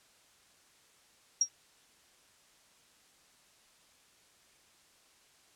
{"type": "tone with exponential decay", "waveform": "sine", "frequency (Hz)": 5640, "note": "F8", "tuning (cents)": 16, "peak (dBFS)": -19, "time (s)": [1.41, 1.49], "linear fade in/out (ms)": 5, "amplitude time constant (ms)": 16, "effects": ["white hiss -64 dBFS RMS until 5.55 s", "low-pass 9000 Hz 12 dB/octave"]}